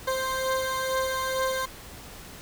20% pulse beating tone pair, 523.3 / 525.5 Hz, C5 / C5, 0 / +7 cents, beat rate 2.2 Hz, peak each -22 / -27 dBFS, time 0.07-1.66 s, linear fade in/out 10 ms, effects added 60 Hz sine -53 dBFS peak until 2.41 s + pink hiss -44 dBFS RMS until 2.41 s

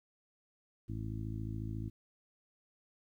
harmonic tone, 54.1 Hz, A1, 29 cents flat, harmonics 1 / 2 / 3 / 4 / 5 / 6, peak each -44 / -39 / -48 / -47 / -48 / -48 dBFS, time 0.88-1.9 s, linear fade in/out 20 ms, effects 12-bit

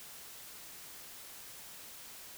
silence, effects white hiss -50 dBFS RMS until 2.37 s

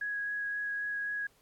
sine tone with vibrato, 1661.2 Hz, G#6, in tune, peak -32 dBFS, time 0.01-1.27 s, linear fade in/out 5 ms, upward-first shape sine, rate 3.8 Hz, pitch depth 9 cents each way, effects pink hiss -67 dBFS RMS until 1.41 s + AAC 64 kbps

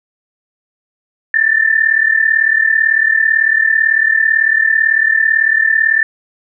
sine tone pair together, 1760 / 1798 Hz, A6 / A6, 0 / +37 cents, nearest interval unison, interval 37 cents, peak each -12 dBFS, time 1.34-6.03 s, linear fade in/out 2 ms, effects none

